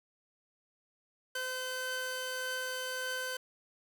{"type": "tone pair together", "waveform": "sawtooth", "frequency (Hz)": [512, 1534.3], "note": ["C5", "G6"], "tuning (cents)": [-38, -38], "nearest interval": "octave + perfect fifth", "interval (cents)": 1900, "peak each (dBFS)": [-36, -33], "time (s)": [1.35, 3.37], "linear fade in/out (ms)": 5, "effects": []}